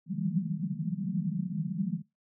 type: band-pass noise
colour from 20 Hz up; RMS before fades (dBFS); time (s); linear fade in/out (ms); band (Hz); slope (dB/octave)
white; -32; 0.06-2.03; 50; 150 to 210; 96
effects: noise-tail reverb RT60 0.2 s tail -20 dB re dry